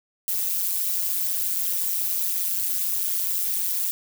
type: noise with amplitude modulation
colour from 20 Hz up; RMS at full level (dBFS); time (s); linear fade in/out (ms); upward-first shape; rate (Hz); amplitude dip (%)
violet; -21; 0.28-3.91; 0; sine; 183; 95
effects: none